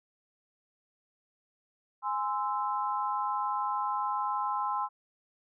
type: chord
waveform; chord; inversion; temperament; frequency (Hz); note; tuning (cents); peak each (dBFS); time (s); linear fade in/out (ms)
sine; Ab augmented; none; equal with one note detuned; 830.6 / 1037.5 / 1318.5; Ab5 / C6 / E6; 0 / -15 / 0; -33 / -31 / -36; 2.02-4.89; 50
effects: none